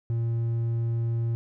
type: tone with hard clipping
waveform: sine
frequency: 115.9 Hz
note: A#2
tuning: 10 cents flat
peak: -25 dBFS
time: 0.1-1.35 s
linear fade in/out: 0 ms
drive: 3 dB
effects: none